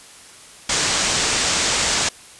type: low-pass noise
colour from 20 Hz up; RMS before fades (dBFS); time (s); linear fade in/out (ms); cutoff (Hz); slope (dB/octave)
white; -20; 0.69-2.09; 5; 8200; 48
effects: white hiss -43 dBFS RMS until 2.39 s + resampled to 24000 Hz